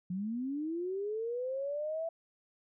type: linear sweep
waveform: sine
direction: up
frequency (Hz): 174.61 to 667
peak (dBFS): -33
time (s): 0.1-2.09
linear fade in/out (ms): 5
effects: none